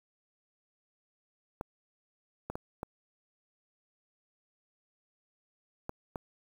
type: clicks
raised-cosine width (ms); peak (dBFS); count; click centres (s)
1; -22; 6; 1.611 / 2.5 / 2.555 / 2.831 / 5.894 / 6.158
effects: 8-bit